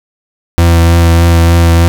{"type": "tone with vibrato", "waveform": "40% pulse", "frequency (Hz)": 84.3, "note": "E2", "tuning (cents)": 39, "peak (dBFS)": -3, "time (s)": [0.58, 1.88], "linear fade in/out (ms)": 0, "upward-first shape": "triangle", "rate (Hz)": 3.3, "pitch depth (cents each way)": 18, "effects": []}